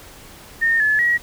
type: tone with pitch steps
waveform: sine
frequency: 1831 / 1721 / 1909 Hz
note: A#6 / A6 / A#6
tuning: -32 / -39 / +41 cents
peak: -14 dBFS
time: 0.61-1.18 s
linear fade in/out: 20 ms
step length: 190 ms
effects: pink hiss -42 dBFS RMS until 1.22 s